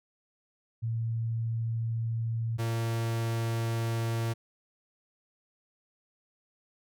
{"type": "tone pair in turn", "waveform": ["sine", "45% pulse"], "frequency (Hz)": [114.2, 114.78], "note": ["A#2", "A#2"], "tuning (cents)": [-35, -26], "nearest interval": "unison", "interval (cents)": 9, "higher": "second", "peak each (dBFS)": [-28, -28], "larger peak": "neither", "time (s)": [[0.82, 2.58], [2.58, 4.34]], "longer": "neither", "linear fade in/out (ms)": 20, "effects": []}